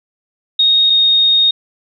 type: tone pair in turn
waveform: sine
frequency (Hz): 3729 / 3715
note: A#7 / A#7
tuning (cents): 0 / -7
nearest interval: unison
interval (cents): 7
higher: first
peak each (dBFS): -8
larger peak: neither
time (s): 0.59-0.9 / 0.9-1.51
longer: second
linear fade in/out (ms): 5
effects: none